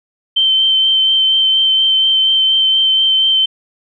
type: tone with vibrato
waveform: sine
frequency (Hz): 3105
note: G7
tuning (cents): -17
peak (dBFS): -9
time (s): 0.36-3.46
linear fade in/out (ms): 10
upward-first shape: sine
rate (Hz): 4.2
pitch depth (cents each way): 13
effects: none